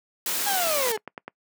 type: noise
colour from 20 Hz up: white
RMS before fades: -27 dBFS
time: 0.26-0.92 s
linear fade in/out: 2 ms
type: linear sweep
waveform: 35% pulse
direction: down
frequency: 833 to 415.3 Hz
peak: -23 dBFS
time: 0.46-0.97 s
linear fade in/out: 10 ms
type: click train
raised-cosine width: 0.5 ms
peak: -20 dBFS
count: 7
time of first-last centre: 0.67-1.28 s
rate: 9.84 Hz
effects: noise-tail reverb RT60 0.1 s tail -24 dB re dry + high-pass 200 Hz 12 dB/octave